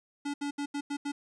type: tone bursts at uneven times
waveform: square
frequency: 286.3 Hz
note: D4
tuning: 44 cents flat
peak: -32 dBFS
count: 6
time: 0.25-0.34 / 0.41-0.51 / 0.58-0.66 / 0.74-0.81 / 0.9-0.97 / 1.05-1.12 s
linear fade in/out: 10 ms
effects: resampled to 22050 Hz + 10-bit